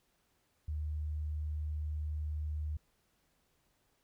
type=tone; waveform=sine; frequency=76 Hz; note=D#2; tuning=40 cents flat; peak=-34 dBFS; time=0.68-2.77 s; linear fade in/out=5 ms; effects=pink hiss -75 dBFS RMS until 4.03 s